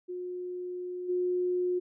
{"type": "tone with level steps", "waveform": "sine", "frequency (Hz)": 360.1, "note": "F#4", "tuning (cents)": -47, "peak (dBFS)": [-34, -26], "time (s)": [0.08, 1.8], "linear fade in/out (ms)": 20, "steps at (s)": 1.08, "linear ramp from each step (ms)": 20, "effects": []}